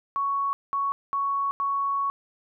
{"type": "tone bursts at uneven times", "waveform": "sine", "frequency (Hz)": 1113, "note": "C#6", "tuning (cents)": 7, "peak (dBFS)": -23, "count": 4, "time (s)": [[0.16, 0.53], [0.73, 0.92], [1.13, 1.51], [1.6, 2.1]], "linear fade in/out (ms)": 0, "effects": []}